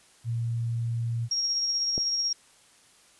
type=tone; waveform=sine; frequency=116.54 Hz; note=A#2; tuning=in tune; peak=-26 dBFS; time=0.24-1.29 s; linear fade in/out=50 ms
type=tone with tremolo; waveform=sine; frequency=5588 Hz; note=F8; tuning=in tune; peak=-23 dBFS; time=1.31-2.33 s; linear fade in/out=5 ms; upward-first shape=triangle; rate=16 Hz; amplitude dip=35%
type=click; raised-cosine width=2 ms; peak=-19 dBFS; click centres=1.979 s
effects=white hiss -58 dBFS RMS until 3.19 s + resampled to 24000 Hz